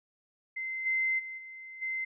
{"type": "tone with level steps", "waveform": "sine", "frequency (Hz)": 2071, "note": "C7", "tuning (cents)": -18, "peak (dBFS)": [-33, -26, -38, -43, -31], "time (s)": [0.56, 2.05], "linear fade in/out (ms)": 10, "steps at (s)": [0.85, 1.18, 1.37, 1.81], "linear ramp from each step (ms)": 20, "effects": []}